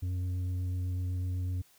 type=tone with tanh clipping; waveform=sine; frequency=90.8 Hz; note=F#2; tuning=32 cents flat; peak=-31 dBFS; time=0.02-1.62 s; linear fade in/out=10 ms; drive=5 dB; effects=white hiss -63 dBFS RMS until 1.78 s